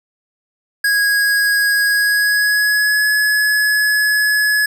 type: tone with pitch glide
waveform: square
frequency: 1651 to 1697.4 Hz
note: G#6 to G#6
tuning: -11 to +37 cents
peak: -13 dBFS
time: 0.84-4.66 s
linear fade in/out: 5 ms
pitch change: +48 cents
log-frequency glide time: 1.85-3.07 s
effects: none